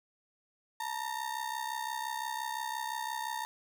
35% pulse ring-modulated tone, 915 Hz, A#5, 32 cents flat, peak -30 dBFS, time 0.8-3.45 s, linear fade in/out 0 ms, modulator 32.9 Hz, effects none

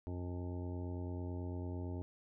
harmonic tone with a mistuned harmonic, 89 Hz, F2, 33 cents sharp, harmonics 1 / 2 / 3 / 4 / 5 / 6 / 7 / 9 / 10, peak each -40 / -51 / -46 / -49 / -54 / -62 / -55 / -60 / -60 dBFS, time 0.07-2.02 s, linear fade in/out 0 ms, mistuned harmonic 9, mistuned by +36 cents, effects none

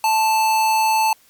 square tone with amplitude modulation, 880 Hz, A5, in tune, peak -14 dBFS, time 0.04-1.13 s, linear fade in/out 2 ms, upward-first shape sine, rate 211 Hz, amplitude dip 25%, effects white hiss -54 dBFS RMS until 1.29 s + MP3 96 kbps

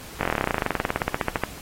slowing click train, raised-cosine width 0.5 ms, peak -7 dBFS, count 29, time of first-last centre 0.21-1.436 s, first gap 21 ms, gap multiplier 1.05, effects pink hiss -41 dBFS RMS until 1.61 s + AAC 48 kbps

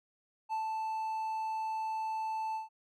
triangle tone with ADSR envelope, 880 Hz, A5, in tune, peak -29 dBFS, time 0.49-2.69 s, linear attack 37 ms, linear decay 110 ms, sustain -2 dB, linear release 140 ms, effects none

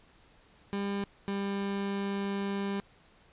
30% pulse tone pair in turn, 200 / 198.73 Hz, G3 / G3, +35 / +24 cents, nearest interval unison, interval 11 cents, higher first, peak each -28 dBFS, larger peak neither, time 0.73-1.04 / 1.28-2.8 s, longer second, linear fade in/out 0 ms, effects pink hiss -61 dBFS RMS until 3.32 s + resampled to 8000 Hz

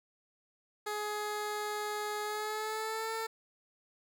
15% pulse tone with pitch glide, 420 to 447.6 Hz, G#4 to A4, +19 to +30 cents, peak -28 dBFS, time 0.86-3.27 s, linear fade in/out 10 ms, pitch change +111 cents, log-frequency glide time 2.24-3.12 s, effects none

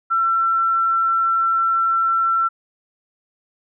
sine tone, 1347 Hz, E6, 37 cents sharp, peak -15 dBFS, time 0.1-2.49 s, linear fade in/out 20 ms, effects none

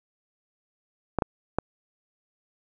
clicks, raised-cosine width 1 ms, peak -9 dBFS, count 3, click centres 1.187 / 1.222 / 1.586 s, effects none

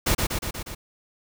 pink noise with echo, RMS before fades -21 dBFS, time 0.06-0.15 s, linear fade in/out 10 ms, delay 120 ms, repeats 5, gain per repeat -3 dB, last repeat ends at 0.75 s, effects none

